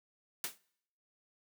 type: noise with exponential decay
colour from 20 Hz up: white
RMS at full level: -33 dBFS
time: 0.44-0.58 s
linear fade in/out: 1 ms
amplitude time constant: 30 ms
effects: noise-tail reverb RT60 0.7 s tail -24 dB re dry + high-pass 200 Hz 12 dB/octave